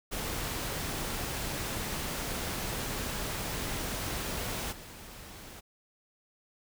pink noise with level steps, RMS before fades -35 / -47 dBFS, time 0.11-5.61 s, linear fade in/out 20 ms, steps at 4.71 s, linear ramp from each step 20 ms, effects none

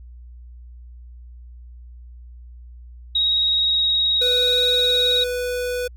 sine tone with vibrato, 3787 Hz, A#7, 27 cents sharp, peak -16 dBFS, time 3.15-5.24 s, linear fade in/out 5 ms, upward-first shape triangle, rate 19 Hz, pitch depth 19 cents each way
square tone, 493.9 Hz, B4, in tune, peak -23 dBFS, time 4.21-5.88 s, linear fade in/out 10 ms
effects added 60 Hz sine -38 dBFS peak until 5.96 s

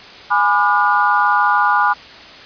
sine chord, G# diminished seventh, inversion none, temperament just, 830.6 / 996.7 / 1196.1 / 1435.3 Hz, G#5 / B5 / D6 / F6, 0 / +16 / +31 / +47 cents, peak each -17 dBFS, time 0.3-1.94 s, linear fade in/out 20 ms, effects white hiss -37 dBFS RMS until 2.45 s + resampled to 11025 Hz

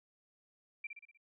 sine tone with echo, 2354 Hz, D7, 3 cents sharp, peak -38 dBFS, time 0.84-0.87 s, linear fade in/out 5 ms, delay 61 ms, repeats 5, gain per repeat -5 dB, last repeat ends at 1.175 s, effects none

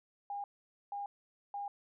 sine tone bursts, 809 Hz, G#5, 46 cents flat, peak -37 dBFS, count 3, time 0.3-1.68 s, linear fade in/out 2 ms, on 140 ms, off 480 ms, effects none

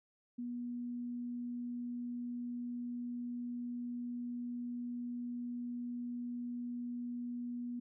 sine tone, 242.2 Hz, B3, 34 cents flat, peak -38 dBFS, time 0.38-7.8 s, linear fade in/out 10 ms, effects none

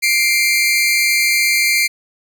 sawtooth tone pair together, 2106 / 2349 Hz, C7 / D7, +11 / 0 cents, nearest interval major second, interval 189 cents, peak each -12 dBFS, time 0.02-1.88 s, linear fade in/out 20 ms, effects none

